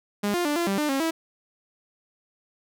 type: tone with pitch steps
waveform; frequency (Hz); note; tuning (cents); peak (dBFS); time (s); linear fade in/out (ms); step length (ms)
sawtooth; 204.5 / 351.2 / 294.2 / 342.4 / 196.6 / 299.3 / 271.3 / 325.8; G#3 / F4 / D4 / F4 / G3 / D4 / C#4 / E4; -26 / +10 / +3 / -34 / +5 / +33 / -37 / -20; -19; 0.23-1.11; 10; 110
effects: none